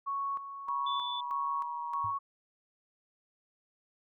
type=tone with tremolo; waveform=sine; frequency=1108.7 Hz; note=C#6; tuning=in tune; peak=-31 dBFS; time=0.06-2.19 s; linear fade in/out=20 ms; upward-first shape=square; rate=1.6 Hz; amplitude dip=65%
type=tone with pitch glide; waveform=sine; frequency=970 to 952.8 Hz; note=B5 to A#5; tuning=-31 to +38 cents; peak=-36 dBFS; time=0.67-2.12 s; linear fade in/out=20 ms; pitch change=-31 cents; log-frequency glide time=1.12-1.85 s
type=tone; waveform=sine; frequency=3479 Hz; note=A7; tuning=20 cents flat; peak=-36 dBFS; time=0.86-1.21 s; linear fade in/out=10 ms
type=tone with exponential decay; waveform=sine; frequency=103.83 Hz; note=G#2; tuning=in tune; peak=-38 dBFS; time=2.04-2.19 s; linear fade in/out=5 ms; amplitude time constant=31 ms
effects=none